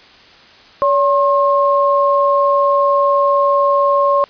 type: tone pair together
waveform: sine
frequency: 568 / 1071.6 Hz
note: C#5 / C6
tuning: +42 / +41 cents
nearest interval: major seventh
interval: 1099 cents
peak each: -13 dBFS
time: 0.82-4.24 s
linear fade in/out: 0 ms
effects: white hiss -43 dBFS RMS until 4.29 s + resampled to 11025 Hz